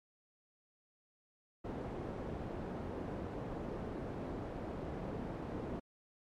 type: low-pass noise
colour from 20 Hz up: white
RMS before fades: -42 dBFS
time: 1.64-5.8 s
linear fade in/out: 10 ms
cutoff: 460 Hz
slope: 12 dB/octave
effects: MP3 64 kbps